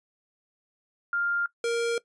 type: tone pair in turn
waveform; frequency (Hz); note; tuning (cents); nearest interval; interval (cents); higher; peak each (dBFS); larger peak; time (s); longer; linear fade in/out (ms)
sine / square; 1400 / 467.2; F6 / A#4; +4 / +4; octave + perfect fifth; 1900; first; -24 / -25; first; 1.13-1.46 / 1.64-1.98; second; 2
effects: noise-tail reverb RT60 0.1 s tail -19 dB re dry + resampled to 22050 Hz